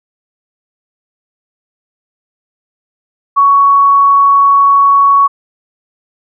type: tone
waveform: sine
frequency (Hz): 1117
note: C#6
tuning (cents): +13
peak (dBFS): -4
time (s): 3.36-5.28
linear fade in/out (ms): 20
effects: none